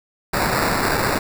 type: noise with sample-and-hold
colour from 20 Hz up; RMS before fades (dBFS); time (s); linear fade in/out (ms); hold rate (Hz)
white; -20; 0.33-1.19; 5; 3150
effects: none